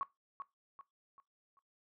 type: tone with echo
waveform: sine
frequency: 1111 Hz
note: C#6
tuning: 4 cents sharp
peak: -32 dBFS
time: 0.01-0.03 s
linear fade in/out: 0 ms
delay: 390 ms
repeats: 4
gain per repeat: -8 dB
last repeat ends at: 1.59 s
effects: noise-tail reverb RT60 0.2 s tail -18 dB re dry + low-pass 2000 Hz 12 dB/octave